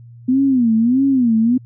sine tone with vibrato, 246.9 Hz, B3, in tune, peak -11 dBFS, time 0.28-1.58 s, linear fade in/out 10 ms, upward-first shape sine, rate 1.6 Hz, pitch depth 190 cents each way, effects added 118 Hz sine -37 dBFS peak until 1.65 s

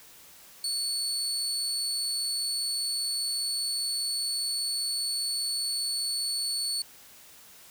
30% pulse tone, 4435 Hz, C#8, in tune, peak -25 dBFS, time 0.64-6.82 s, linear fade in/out 2 ms, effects white hiss -52 dBFS RMS until 7.7 s

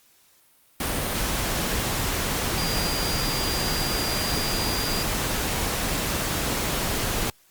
sine tone in noise, 4793 Hz, D8, 34 cents sharp, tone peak -30 dBFS, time 2.58-5.03 s, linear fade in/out 2 ms, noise pink, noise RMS -26 dBFS, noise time 0.8-7.3 s, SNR -7 dB, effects white hiss -59 dBFS RMS until 7.5 s + Opus 48 kbps

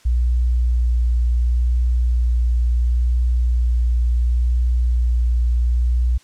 sine tone with vibrato, 60 Hz, B1, 49 cents flat, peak -14 dBFS, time 0.05-6.18 s, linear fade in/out 10 ms, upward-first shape sine, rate 0.71 Hz, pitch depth 15 cents each way, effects white hiss -52 dBFS RMS until 6.23 s + low-pass 8000 Hz 12 dB/octave

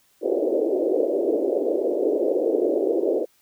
pink band-pass noise, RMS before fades -22 dBFS, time 0.21-3.26 s, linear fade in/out 50 ms, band 320 to 570 Hz, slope 48 dB/octave, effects white hiss -62 dBFS RMS until 3.41 s

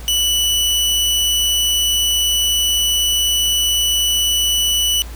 sawtooth tone, 2964 Hz, F#7, 2 cents sharp, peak -11 dBFS, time 0.08-5.02 s, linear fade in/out 0 ms, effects added 57 Hz sine -29 dBFS peak until 5.15 s + pink hiss -39 dBFS RMS until 5.15 s

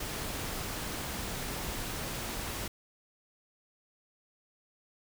pink noise, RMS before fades -37 dBFS, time 0-2.68 s, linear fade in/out 5 ms, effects none

